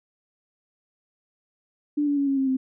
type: tone with pitch steps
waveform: sine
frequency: 293.7 / 287 / 280.4 / 274 / 267.8 / 261.7 Hz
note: D4 / D4 / C#4 / C#4 / C4 / C4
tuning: 0 / -40 / +20 / -20 / +40 / 0 cents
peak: -20 dBFS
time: 1.97-2.57 s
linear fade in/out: 10 ms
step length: 100 ms
effects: none